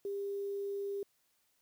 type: tone with quantisation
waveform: sine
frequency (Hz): 400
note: G4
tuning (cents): +35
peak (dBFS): -35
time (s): 0.05-1.03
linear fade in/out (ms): 2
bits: 10
effects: white hiss -75 dBFS RMS until 1.61 s